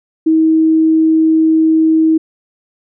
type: tone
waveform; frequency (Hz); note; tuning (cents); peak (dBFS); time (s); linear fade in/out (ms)
sine; 319.1; D#4; +44; -7; 0.26-2.18; 10
effects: none